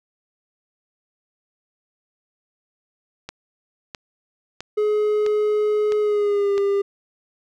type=click train; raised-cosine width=0.2 ms; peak=-15 dBFS; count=6; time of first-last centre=3.29-6.579 s; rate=1.52 Hz
type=tone with pitch glide; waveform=triangle; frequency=422.2 to 399.9 Hz; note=G#4 to G4; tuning=+29 to +35 cents; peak=-15 dBFS; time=4.77-6.82 s; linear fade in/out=10 ms; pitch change=-94 cents; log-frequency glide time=6-6.53 s
effects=none